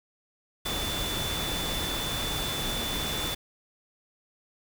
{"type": "tone in noise", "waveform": "sine", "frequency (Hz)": 3496, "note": "A7", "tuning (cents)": -12, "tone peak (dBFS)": -33, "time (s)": [0.65, 3.35], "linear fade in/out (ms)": 10, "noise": "pink", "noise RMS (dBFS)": -32, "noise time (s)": [0.65, 3.35], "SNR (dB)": -4, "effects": []}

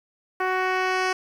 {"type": "tone with low-pass filter sweep", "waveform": "10% pulse", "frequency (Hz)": 372.1, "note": "F#4", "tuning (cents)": 10, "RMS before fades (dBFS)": -24, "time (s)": [0.4, 1.13], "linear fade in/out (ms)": 5, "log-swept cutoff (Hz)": [1700, 5700], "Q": 0.87, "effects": ["8-bit"]}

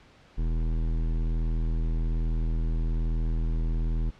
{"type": "tone with hard clipping", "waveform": "sine", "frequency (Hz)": 40.59, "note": "E1", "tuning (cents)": -26, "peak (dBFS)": -26, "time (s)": [0.37, 4.11], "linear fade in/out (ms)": 20, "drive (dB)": 14, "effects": ["pink hiss -56 dBFS RMS until 4.19 s", "low-pass 4000 Hz 12 dB/octave"]}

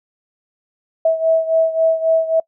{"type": "beating tone pair", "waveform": "sine", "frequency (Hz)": [648, 651.7], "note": ["E5", "E5"], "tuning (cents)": [-30, -20], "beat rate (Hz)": 3.7, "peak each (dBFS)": [-14, -18], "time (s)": [1.05, 2.4], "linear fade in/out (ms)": 5, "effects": ["noise-tail reverb RT60 0.1 s tail -24 dB re dry"]}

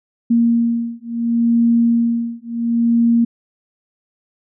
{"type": "beating tone pair", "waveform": "sine", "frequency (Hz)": [233.1, 233.81], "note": ["A#3", "A#3"], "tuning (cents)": [0, 5], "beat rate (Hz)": 0.71, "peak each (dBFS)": -16, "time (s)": [0.3, 3.25], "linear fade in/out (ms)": 10, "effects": []}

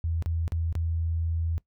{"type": "tone with dropouts", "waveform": "sine", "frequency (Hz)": 82.41, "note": "E2", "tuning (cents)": 0, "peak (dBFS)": -25, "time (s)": [0.04, 1.58], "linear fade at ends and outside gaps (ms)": 0, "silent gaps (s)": [[0.224, 0.26], [0.479, 0.521], [0.726, 0.753]], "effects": ["noise-tail reverb RT60 0.1 s tail -20 dB re dry"]}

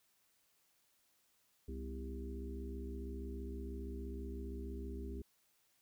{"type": "harmonic tone with a mistuned harmonic", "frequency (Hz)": 66.2, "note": "C2", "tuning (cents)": 21, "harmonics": [1, 3, 4, 5, 6], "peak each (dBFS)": [-43, -52, -50, -53, -50], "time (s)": [1.68, 5.22], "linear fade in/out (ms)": 5, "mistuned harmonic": 4, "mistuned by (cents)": -73, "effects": ["white hiss -75 dBFS RMS until 5.81 s"]}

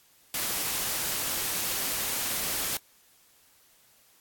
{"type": "noise", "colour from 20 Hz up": "white", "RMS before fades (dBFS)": -30, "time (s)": [0.34, 2.77], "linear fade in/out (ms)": 2, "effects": ["white hiss -61 dBFS RMS until 4.2 s", "AAC 64 kbps"]}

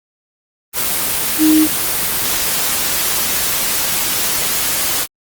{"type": "tone in noise", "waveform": "sine", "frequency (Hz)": 311.1, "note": "D#4", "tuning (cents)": 0, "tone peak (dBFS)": -8, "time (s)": [1.38, 1.68], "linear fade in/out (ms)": 50, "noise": "white", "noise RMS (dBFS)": -17, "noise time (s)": [0.73, 5.07], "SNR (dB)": 6, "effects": ["Opus 24 kbps"]}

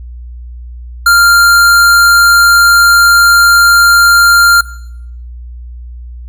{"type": "tone", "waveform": "square", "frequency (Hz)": 1394, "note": "F6", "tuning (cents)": -4, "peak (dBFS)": -4, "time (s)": [1.06, 4.61], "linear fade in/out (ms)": 5, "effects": ["noise-tail reverb RT60 0.8 s tail -20 dB re dry", "added 60 Hz sine -24 dBFS peak until 6.28 s"]}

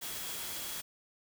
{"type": "tone in noise", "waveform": "sine", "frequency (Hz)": 3322, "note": "G#7", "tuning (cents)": 0, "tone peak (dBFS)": -49, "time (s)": [0.01, 0.82], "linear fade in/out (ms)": 20, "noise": "white", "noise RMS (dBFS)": -40, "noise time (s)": [0.01, 0.82], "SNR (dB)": -12, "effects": []}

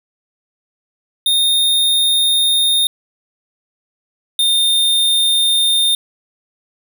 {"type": "tone pair in turn", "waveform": "square", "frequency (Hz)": [3670, 3634], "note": ["A#7", "A#7"], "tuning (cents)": [-28, -45], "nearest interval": "unison", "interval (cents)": 17, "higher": "first", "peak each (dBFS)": -12, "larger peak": "neither", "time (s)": [[1.26, 2.87], [4.39, 5.95]], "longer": "first", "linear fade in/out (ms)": 2, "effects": []}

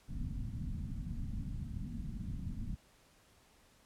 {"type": "low-pass noise", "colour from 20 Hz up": "pink", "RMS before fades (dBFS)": -40, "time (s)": [0.08, 2.76], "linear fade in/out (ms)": 20, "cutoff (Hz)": 250, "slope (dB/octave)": 48, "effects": ["pink hiss -66 dBFS RMS until 3.85 s", "low-pass 12000 Hz 12 dB/octave"]}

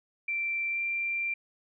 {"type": "tone with pitch glide", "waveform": "sine", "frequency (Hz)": [2349, 2365], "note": ["D7", "D7"], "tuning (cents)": [0, 12], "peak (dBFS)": -28, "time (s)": [0.28, 1.34], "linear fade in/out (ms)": 5, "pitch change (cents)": 12, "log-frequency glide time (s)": [0.7, 0.8], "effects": []}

